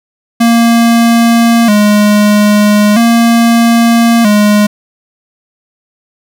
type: tone with vibrato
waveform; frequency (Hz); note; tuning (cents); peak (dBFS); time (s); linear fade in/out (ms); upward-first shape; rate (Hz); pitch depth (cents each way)
square; 220; A3; 0; -5; 0.4-4.67; 10; square; 0.39; 95
effects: none